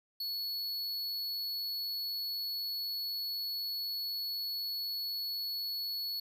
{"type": "tone", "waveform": "square", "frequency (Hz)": 4396, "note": "C#8", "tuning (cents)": -15, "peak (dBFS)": -35, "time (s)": [0.2, 6.2], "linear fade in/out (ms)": 5, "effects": ["12-bit"]}